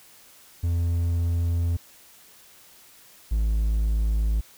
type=tone pair in turn; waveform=triangle; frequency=85.2 / 54.08 Hz; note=F2 / A1; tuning=-42 / -29 cents; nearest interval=minor sixth; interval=787 cents; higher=first; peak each=-19 / -18 dBFS; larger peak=second; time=0.63-1.77 / 3.31-4.41 s; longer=first; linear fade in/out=10 ms; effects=white hiss -52 dBFS RMS until 4.57 s